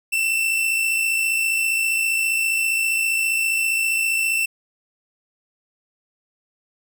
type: tone pair together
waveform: 45% pulse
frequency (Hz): 2674 / 2729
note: E7 / F7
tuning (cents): +24 / -41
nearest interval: unison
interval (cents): 35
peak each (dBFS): -19 / -29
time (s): 0.12-4.46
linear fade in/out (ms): 10
effects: none